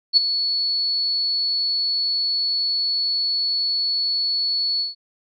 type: tone with ADSR envelope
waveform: sine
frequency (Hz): 4411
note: C#8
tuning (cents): -9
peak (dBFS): -8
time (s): 0.13-4.95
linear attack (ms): 40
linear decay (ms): 13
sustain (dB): -11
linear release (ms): 150
effects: none